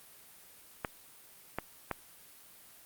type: clicks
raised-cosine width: 0.5 ms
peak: -17 dBFS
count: 3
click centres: 0.848 / 1.586 / 1.913 s
effects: white hiss -56 dBFS RMS until 2.85 s + Opus 32 kbps